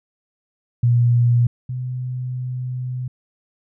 sine tone pair in turn, 120 / 126.37 Hz, B2 / B2, -49 / +40 cents, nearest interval minor second, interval 89 cents, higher second, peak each -12 / -23 dBFS, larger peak first, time 0.83-1.47 / 1.69-3.08 s, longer second, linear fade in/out 5 ms, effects none

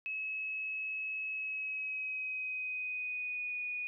sine tone with pitch glide, 2576 to 2467 Hz, E7 to D#7, -41 to -15 cents, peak -35 dBFS, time 0.06-3.87 s, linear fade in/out 0 ms, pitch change -74 cents, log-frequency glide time 1.3-3.59 s, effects none

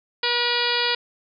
harmonic tone, 481.4 Hz, B4, 44 cents flat, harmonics 1 / 2 / 3 / 4 / 5 / 6 / 7 / 8 / 9 / 10, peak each -29 / -29 / -29 / -29 / -29 / -29 / -29 / -29 / -29 / -29 dBFS, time 0.23-0.95 s, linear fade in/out 5 ms, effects none

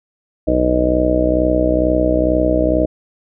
harmonic tone, 62.2 Hz, B1, 13 cents sharp, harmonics 1 / 2 / 3 / 4 / 5 / 6 / 7 / 8 / 9 / 10, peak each -20 / -29 / -26 / -28 / -17 / -28 / -29 / -21 / -25 / -17 dBFS, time 0.47-2.86 s, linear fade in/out 10 ms, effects none

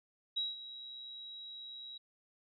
sine tone with ADSR envelope, 3857 Hz, B7, 42 cents flat, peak -31 dBFS, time 0.36-1.98 s, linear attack 14 ms, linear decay 180 ms, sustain -14 dB, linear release 9 ms, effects none

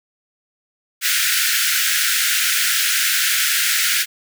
pink high-pass noise, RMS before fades -18 dBFS, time 1.01-4.06 s, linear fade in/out 50 ms, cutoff 1400 Hz, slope 96 dB/octave, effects none

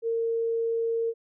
sine tone, 458.3 Hz, A#4, 29 cents flat, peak -24 dBFS, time 0.02-1.14 s, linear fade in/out 50 ms, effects none

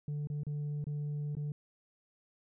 sine tone with dropouts, 147.2 Hz, D3, 4 cents sharp, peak -31 dBFS, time 0.08-1.52 s, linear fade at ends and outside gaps 2 ms, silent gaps 0.272-0.3 / 0.434-0.467 / 0.842-0.868 / 1.352-1.368 s, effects tanh soft clip ceiling -33 dBFS

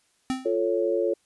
square tone with exponential decay, 260 Hz, C4, 11 cents flat, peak -22 dBFS, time 0.3-0.57 s, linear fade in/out 0 ms, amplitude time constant 58 ms
sine chord, F augmented, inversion none, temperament equal, 349.2 / 440 / 554.4 Hz, F4 / A4 / C#5, 0 / 0 / 0 cents, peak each -26 / -26 / -26 dBFS, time 0.45-1.14 s, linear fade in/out 10 ms
effects white hiss -67 dBFS RMS until 1.25 s + resampled to 24000 Hz

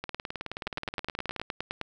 two click trains, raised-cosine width 0.3 ms, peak -15 / -18 dBFS, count 12 / 27, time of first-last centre 0.67-1.813 / 0.04-1.416 s, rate 9.62 / 18.9 Hz, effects none

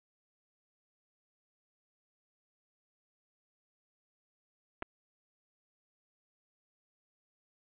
clicks, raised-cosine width 0.5 ms, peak -23 dBFS, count 2, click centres 4.823 / 4.826 s, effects resampled to 8000 Hz

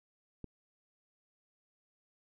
click, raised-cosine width 3 ms, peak -30 dBFS, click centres 0.443 s, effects none

